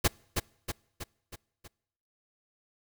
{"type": "noise with echo", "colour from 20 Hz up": "pink", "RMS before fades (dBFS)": -23, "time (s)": [0.04, 0.08], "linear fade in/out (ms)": 10, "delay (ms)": 320, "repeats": 5, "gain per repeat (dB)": -5, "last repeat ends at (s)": 1.68, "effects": ["noise-tail reverb RT60 0.8 s tail -26 dB re dry"]}